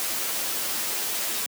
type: noise with comb filter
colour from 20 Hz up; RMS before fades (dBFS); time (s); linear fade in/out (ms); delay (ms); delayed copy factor
white; -28; 0-1.46; 0; 9; +0.65
effects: high-pass 200 Hz 12 dB/octave